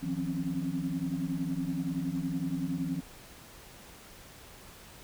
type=tone cluster; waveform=sine; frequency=159.5 / 177.4 / 260.5 / 271.2 Hz; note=D#3 / F3 / C4 / C#4; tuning=+43 / +27 / -7 / -38 cents; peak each=-36 / -35 / -36 / -34 dBFS; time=0.02-3.01 s; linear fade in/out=20 ms; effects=tanh soft clip ceiling -20 dBFS + pink hiss -51 dBFS RMS until 5.03 s